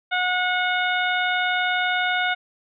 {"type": "harmonic tone", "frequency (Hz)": 728, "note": "F#5", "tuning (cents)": -28, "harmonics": [1, 2, 3, 4, 5], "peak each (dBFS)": [-25, -23, -27, -32, -30], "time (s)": [0.11, 2.35], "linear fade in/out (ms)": 20, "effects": []}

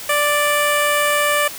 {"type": "tone with notch filter", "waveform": "10% pulse", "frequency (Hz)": 587.3, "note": "D5", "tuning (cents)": 0, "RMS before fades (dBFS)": -17, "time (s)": [0.09, 1.48], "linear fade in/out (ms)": 5, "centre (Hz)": 4000, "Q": 1.4, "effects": ["white hiss -32 dBFS RMS until 1.58 s"]}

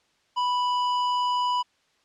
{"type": "tone with hard clipping", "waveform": "sine", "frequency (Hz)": 987.8, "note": "B5", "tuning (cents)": 0, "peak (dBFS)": -24, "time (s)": [0.36, 1.63], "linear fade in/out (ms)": 20, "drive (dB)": 12, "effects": ["white hiss -66 dBFS RMS until 2.04 s", "low-pass 5000 Hz 12 dB/octave"]}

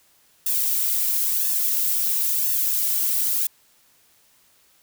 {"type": "noise with flanger", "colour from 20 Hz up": "violet", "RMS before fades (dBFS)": -22, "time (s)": [0.46, 3.47], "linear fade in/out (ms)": 5, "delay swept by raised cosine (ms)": [1.1, 3.5], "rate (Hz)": 0.98, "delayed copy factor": 0.9, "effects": ["white hiss -59 dBFS RMS until 4.82 s"]}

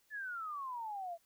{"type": "exponential sweep", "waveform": "sine", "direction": "down", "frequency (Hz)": [1760, 659.3], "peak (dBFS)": -39, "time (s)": [0.1, 1.18], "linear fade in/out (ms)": 50, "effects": ["white hiss -73 dBFS RMS until 1.25 s"]}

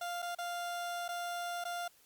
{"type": "tone with dropouts", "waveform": "30% pulse", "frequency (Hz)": 698.5, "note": "F5", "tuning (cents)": 0, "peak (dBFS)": -34, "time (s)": [0.01, 1.88], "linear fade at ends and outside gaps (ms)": 5, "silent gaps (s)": [[0.221, 0.225], [0.35, 0.385], [1.081, 1.088], [1.641, 1.651]], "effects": ["white hiss -65 dBFS RMS until 2.05 s", "Opus 48 kbps"]}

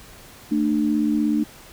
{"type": "tone pair together", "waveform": "sine", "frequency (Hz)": [222.8, 299.3], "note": ["A3", "D4"], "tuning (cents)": [22, 33], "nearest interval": "perfect fourth", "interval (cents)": 511, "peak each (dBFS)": [-21, -20], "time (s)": [0.51, 1.44], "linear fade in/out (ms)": 10, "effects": ["pink hiss -45 dBFS RMS until 1.72 s"]}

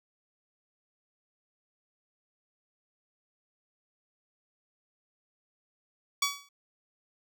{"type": "tone with exponential decay", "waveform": "10% pulse", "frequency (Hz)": 1135, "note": "C#6", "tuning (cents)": 41, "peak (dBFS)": -14, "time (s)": [6.22, 6.49], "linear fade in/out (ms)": 5, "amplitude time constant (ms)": 57, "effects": []}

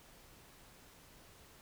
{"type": "silence", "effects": ["pink hiss -60 dBFS RMS until 1.61 s"]}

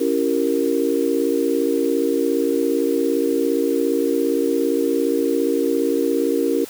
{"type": "chord", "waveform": "sine", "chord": "C# diminished seventh", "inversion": "none", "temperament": "equal with one note detuned", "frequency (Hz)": [277.2, 334.6, 392, 466.2], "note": ["C#4", "E4", "G4", "Bb4"], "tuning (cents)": [0, 26, 0, 0], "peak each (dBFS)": [-22, -22, -24, -21], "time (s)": [0, 6.65], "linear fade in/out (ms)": 10, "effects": ["white hiss -39 dBFS RMS until 6.69 s"]}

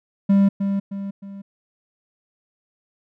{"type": "tone with echo", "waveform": "triangle", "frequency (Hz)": 197.8, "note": "G3", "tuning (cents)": 16, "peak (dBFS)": -10, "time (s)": [0.29, 0.49], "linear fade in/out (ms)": 10, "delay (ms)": 310, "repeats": 3, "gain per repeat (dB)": -7, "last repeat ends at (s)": 1.42, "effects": []}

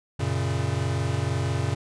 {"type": "chord", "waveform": "square", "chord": "F# major", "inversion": "none", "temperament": "equal", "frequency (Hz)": [92.5, 116.54, 138.59], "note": ["F#2", "A#2", "C#3"], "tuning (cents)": [0, 0, 0], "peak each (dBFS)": -29, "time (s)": [0.19, 1.75], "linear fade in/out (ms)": 10, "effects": ["resampled to 22050 Hz"]}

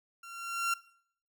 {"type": "tone with level ramp", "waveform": "30% pulse", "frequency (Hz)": 1373, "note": "F6", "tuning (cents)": -30, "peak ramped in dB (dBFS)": [-44, -24], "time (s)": [0.23, 0.74], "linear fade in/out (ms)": 5, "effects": ["noise-tail reverb RT60 0.6 s tail -20 dB re dry"]}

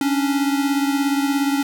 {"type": "beating tone pair", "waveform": "square", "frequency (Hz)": [277.2, 294.2], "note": ["C#4", "D4"], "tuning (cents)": [0, 3], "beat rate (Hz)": 17, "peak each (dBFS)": [-19, -25], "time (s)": [0.01, 1.63], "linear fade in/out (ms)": 2, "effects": []}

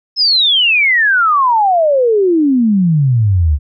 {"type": "exponential sweep", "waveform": "sine", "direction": "down", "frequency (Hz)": [5274, 69.3], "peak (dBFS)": -8, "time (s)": [0.16, 3.59], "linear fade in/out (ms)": 50, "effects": []}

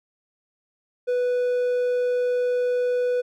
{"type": "tone", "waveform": "triangle", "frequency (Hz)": 493.9, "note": "B4", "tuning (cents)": 0, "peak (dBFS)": -18, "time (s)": [1.07, 3.22], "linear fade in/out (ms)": 20, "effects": []}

